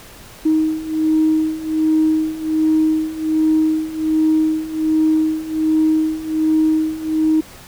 sine beating tone pair, 313.3 / 314.6 Hz, D#4 / D#4, +12 / +19 cents, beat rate 1.3 Hz, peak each -18 / -15 dBFS, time 0.45-7.41 s, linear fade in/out 10 ms, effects tanh soft clip ceiling -6 dBFS + pink hiss -40 dBFS RMS until 7.67 s

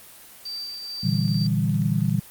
sine tone with tremolo, 4658 Hz, D8, 15 cents flat, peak -29 dBFS, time 0.45-1.47 s, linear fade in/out 5 ms, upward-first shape triangle, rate 2.2 Hz, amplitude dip 40%
sine chord, E half-diminished seventh, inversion second, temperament equal, 116.54 / 146.83 / 164.81 / 196 Hz, Bb2 / D3 / E3 / G3, 0 / 0 / 0 / 0 cents, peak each -25 dBFS, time 1.03-2.2 s, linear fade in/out 10 ms
clicks, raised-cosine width 0.2 ms, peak -31 dBFS, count 9, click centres 1.28 / 1.344 / 1.464 / 1.696 / 1.744 / 1.82 / 2.007 / 2.052 / 2.097 s
effects white hiss -46 dBFS RMS until 2.3 s + Opus 32 kbps

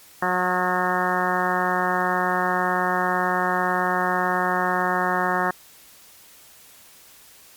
harmonic tone with a mistuned harmonic, 181.8 Hz, F#3, 30 cents flat, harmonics 1 / 2 / 3 / 4 / 5 / 6 / 7 / 8 / 9 / 10, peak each -30 / -29 / -31 / -26 / -28 / -27 / -29 / -31 / -30 / -29 dBFS, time 0.22-5.51 s, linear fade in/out 5 ms, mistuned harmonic 8, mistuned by -18 cents, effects white hiss -49 dBFS RMS until 7.56 s + MP3 96 kbps

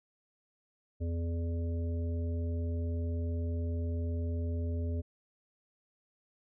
harmonic tone, 84.1 Hz, E2, 35 cents sharp, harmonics 1 / 3 / 5 / 7, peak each -31 / -41 / -45 / -48 dBFS, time 1-5.02 s, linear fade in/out 20 ms, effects none

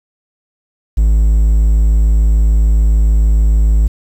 triangle tone, 53.4 Hz, G#1, 49 cents sharp, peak -5 dBFS, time 0.97-3.88 s, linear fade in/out 10 ms, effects 7-bit

